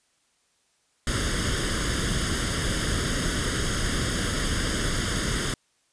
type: noise with comb filter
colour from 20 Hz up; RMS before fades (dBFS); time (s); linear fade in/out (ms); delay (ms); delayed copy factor
pink; -26; 1.07-5.54; 2; 0.6; +0.75
effects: white hiss -68 dBFS RMS until 5.92 s + resampled to 22050 Hz